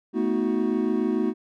triangle chord, B dominant seventh, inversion third, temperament equal with one note detuned, 220 / 246.9 / 316.9 / 370 Hz, A3 / B3 / D#4 / F#4, 0 / 0 / +32 / 0 cents, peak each -25 dBFS, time 0.13-1.34 s, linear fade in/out 50 ms, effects none

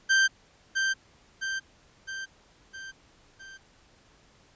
40% pulse tone with echo, 1568 Hz, G6, in tune, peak -18 dBFS, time 0.09-0.28 s, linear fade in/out 20 ms, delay 660 ms, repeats 5, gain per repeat -5 dB, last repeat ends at 3.58 s, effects pink hiss -60 dBFS RMS until 4.55 s + resampled to 16000 Hz

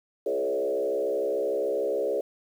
sine tone with frequency modulation, 488.3 Hz, B4, 20 cents flat, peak -24 dBFS, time 0.26-2.21 s, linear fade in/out 5 ms, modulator 66.8 Hz, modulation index 1.7, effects 9-bit

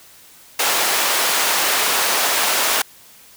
pink high-pass noise, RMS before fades -18 dBFS, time 0.59-2.82 s, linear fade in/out 5 ms, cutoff 700 Hz, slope 12 dB/octave, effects white hiss -46 dBFS RMS until 3.36 s

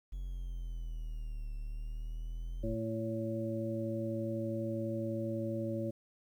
triangle exponential two-way sweep, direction down then up, 46.04 to 36.71 to 43.43 Hz, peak -35 dBFS, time 0.12-2.75 s, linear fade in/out 10 ms, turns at 1.55 s
harmonic tone, 112.1 Hz, A2, 33 cents sharp, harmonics 1 / 2 / 3 / 5, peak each -39 / -39 / -39 / -39 dBFS, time 2.63-5.91 s, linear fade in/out 10 ms
effects 11-bit

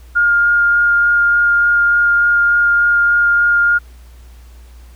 sine tone with vibrato, 1413 Hz, F6, 20 cents sharp, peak -9 dBFS, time 0.15-3.79 s, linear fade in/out 20 ms, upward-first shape sine, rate 3.4 Hz, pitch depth 8 cents each way, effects added 60 Hz sine -36 dBFS peak until 4.95 s + pink hiss -50 dBFS RMS until 4.95 s

